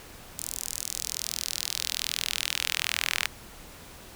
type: tone with high-pass filter sweep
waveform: sawtooth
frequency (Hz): 41.2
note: E1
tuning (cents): 0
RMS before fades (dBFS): -32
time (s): 0.38-3.28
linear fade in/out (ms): 0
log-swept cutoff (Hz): 7900 to 2100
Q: 1.5
effects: pink hiss -47 dBFS RMS until 4.15 s